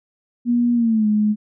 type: tone with pitch glide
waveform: sine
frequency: 240 to 211.4 Hz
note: B3 to G#3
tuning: -49 to +31 cents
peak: -14 dBFS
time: 0.45-1.36 s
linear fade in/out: 50 ms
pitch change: -220 cents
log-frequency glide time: 0.74-1.07 s
effects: none